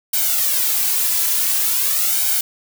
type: noise with flanger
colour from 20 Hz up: blue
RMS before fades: -18 dBFS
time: 0.13-2.41 s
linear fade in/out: 5 ms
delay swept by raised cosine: 1.3 to 3 ms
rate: 0.47 Hz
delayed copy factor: +0.85
effects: none